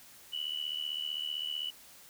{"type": "tone with amplitude modulation", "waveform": "sine", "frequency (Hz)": 2960, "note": "F#7", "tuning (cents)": 0, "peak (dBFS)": -30, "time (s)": [0.32, 1.71], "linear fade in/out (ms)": 20, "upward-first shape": "sine", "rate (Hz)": 75.6, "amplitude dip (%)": 80, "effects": ["white hiss -55 dBFS RMS until 2.09 s"]}